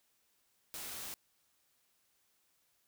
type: noise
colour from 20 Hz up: white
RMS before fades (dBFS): -44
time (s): 0.74-1.14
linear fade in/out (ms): 0
effects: white hiss -75 dBFS RMS until 2.87 s